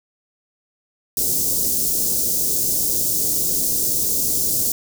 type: band-stop noise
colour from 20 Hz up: white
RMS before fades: -20 dBFS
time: 1.17-4.72 s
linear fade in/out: 2 ms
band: 490 to 5500 Hz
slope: 24 dB/octave
effects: none